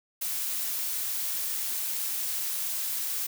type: noise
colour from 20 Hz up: blue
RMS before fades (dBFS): -31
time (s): 0.21-3.27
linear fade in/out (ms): 10
effects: none